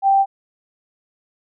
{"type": "tone", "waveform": "sine", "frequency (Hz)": 784, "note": "G5", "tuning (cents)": 0, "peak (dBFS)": -11, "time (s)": [0.02, 0.26], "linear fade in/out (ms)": 50, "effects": []}